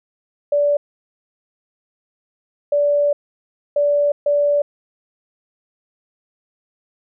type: tone bursts at uneven times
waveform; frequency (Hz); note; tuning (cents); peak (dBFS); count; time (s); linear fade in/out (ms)
sine; 580; D5; -22; -13; 4; 0.52-0.77 / 2.72-3.13 / 3.76-4.12 / 4.26-4.62; 5
effects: none